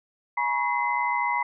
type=tone cluster; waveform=sine; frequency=837 / 965 / 1098 / 2049 Hz; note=G#5 / B5 / C#6 / C7; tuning=+13 / -40 / -17 / -37 cents; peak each=-32 / -25 / -32 / -28 dBFS; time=0.37-1.43 s; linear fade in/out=5 ms; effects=none